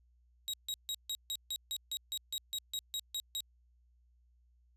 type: tone bursts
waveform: sawtooth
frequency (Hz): 3814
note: A#7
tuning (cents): +39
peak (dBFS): -32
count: 15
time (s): 0.48-3.405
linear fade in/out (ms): 0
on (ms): 55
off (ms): 150
effects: added 60 Hz sine -65 dBFS peak until 4.76 s + resampled to 32000 Hz